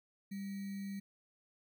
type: tone with sample-and-hold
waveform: sine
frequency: 197.4 Hz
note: G3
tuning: 12 cents sharp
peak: -39 dBFS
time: 0.31-1 s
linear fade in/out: 10 ms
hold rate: 2100 Hz
effects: none